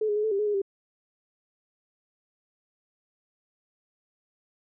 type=tone with pitch steps; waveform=sine; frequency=431.7 / 414.8 / 422.7 / 438 / 395.7 / 421.9 / 414.4 / 393.2 Hz; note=A4 / G#4 / G#4 / A4 / G4 / G#4 / G#4 / G4; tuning=-33 / -2 / +31 / -8 / +16 / +27 / -4 / +5 cents; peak=-23 dBFS; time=0.01-0.618 s; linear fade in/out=5 ms; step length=76 ms; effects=none